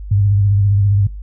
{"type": "tone with vibrato", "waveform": "sine", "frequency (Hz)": 100.5, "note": "G2", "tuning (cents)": 44, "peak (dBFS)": -10, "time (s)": [0.11, 1.07], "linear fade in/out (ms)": 5, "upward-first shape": "triangle", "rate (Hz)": 15, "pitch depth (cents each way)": 66, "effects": ["noise-tail reverb RT60 0.2 s tail -20 dB re dry", "added 50 Hz sine -26 dBFS peak until 1.22 s"]}